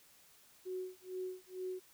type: tone with tremolo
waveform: sine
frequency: 370 Hz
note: F#4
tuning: in tune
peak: -37 dBFS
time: 0.65-1.8 s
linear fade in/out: 20 ms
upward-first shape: sine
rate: 2.2 Hz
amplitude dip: 100%
effects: white hiss -64 dBFS RMS until 1.93 s